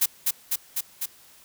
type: noise with echo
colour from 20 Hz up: blue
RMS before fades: -20 dBFS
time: 0.01-0.06 s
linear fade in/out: 10 ms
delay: 250 ms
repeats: 4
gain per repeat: -2 dB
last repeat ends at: 1.06 s
effects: white hiss -53 dBFS RMS until 1.44 s